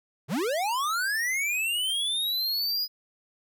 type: linear sweep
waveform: square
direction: up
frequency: 110 to 4978 Hz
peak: -26 dBFS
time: 0.28-2.88 s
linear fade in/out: 50 ms
effects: none